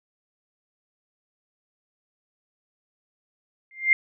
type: tone with exponential growth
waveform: sine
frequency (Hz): 2103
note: C7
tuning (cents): +8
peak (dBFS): -11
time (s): 3.71-3.93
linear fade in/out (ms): 1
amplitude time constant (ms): 46
effects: none